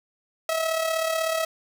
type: tone with amplitude modulation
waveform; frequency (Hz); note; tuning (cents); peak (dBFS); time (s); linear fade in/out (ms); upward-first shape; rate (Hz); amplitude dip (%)
sawtooth; 647; E5; -32; -17; 0.49-1.45; 2; sine; 36.2; 55
effects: none